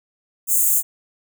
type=high-pass noise; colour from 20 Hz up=white; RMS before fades=-17 dBFS; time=0.47-0.83 s; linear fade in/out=50 ms; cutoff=6600 Hz; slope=96 dB/octave; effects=none